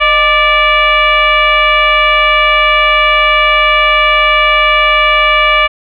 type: tone with frequency modulation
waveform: sine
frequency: 1752 Hz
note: A6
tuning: 8 cents flat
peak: -6 dBFS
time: 0-5.68 s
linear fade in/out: 20 ms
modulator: 569 Hz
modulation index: 1.9
effects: none